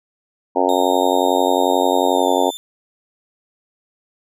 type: harmonic tone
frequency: 91.2 Hz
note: F#2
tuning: 24 cents flat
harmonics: 3 / 4 / 5 / 6 / 7 / 8 / 9 / 10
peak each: -22 / -22 / -22 / -22 / -22 / -22 / -22 / -22 dBFS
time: 0.55-2.51 s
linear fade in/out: 20 ms
type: tone with pitch glide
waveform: sawtooth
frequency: 3700 to 3541 Hz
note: A#7 to A7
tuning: -14 to +10 cents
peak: -26 dBFS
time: 0.69-2.57 s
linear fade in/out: 0 ms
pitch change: -76 cents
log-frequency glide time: 2.1-2.28 s
effects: none